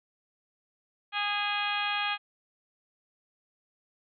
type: harmonic tone with a mistuned harmonic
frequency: 410.7 Hz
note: G#4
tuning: 19 cents flat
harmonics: 2 / 3 / 4 / 5 / 6 / 7 / 8 / 9 / 10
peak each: -34 / -35 / -35 / -40 / -33 / -41 / -35 / -47 / -46 dBFS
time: 1.12-2.18 s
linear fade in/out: 50 ms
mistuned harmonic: 6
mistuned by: +20 cents
effects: none